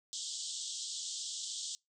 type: band-pass noise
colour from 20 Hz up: white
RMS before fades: -41 dBFS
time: 0.13-1.75 s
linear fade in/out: 0 ms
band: 3100 to 8200 Hz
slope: 96 dB/octave
effects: noise-tail reverb RT60 0.2 s tail -25 dB re dry